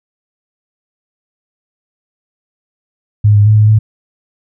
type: tone with pitch steps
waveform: sine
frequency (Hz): 104.7 / 103.2 / 107.3 / 106.6 / 108.5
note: G#2 / G#2 / A2 / G#2 / A2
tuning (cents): +15 / -10 / -43 / +46 / -24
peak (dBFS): -4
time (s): 3.24-3.79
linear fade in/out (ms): 10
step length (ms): 110
effects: none